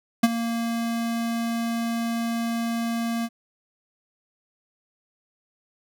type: tone with ADSR envelope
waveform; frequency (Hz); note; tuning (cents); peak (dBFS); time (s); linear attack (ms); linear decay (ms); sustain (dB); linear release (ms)
square; 231.5; A#3; -12; -12; 0.23-3.29; 8; 34; -13; 47
effects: none